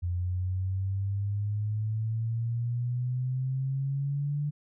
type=exponential sweep; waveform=sine; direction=up; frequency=87.31 to 147.7 Hz; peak=-27 dBFS; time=0.02-4.51 s; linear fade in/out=20 ms; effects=none